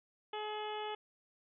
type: harmonic tone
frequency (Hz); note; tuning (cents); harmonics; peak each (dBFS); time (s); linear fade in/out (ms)
424.6; G#4; +38; 1 / 2 / 3 / 4 / 5 / 6 / 7 / 8; -42 / -41 / -49 / -53 / -53 / -54 / -49 / -52; 0.33-0.95; 5
effects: none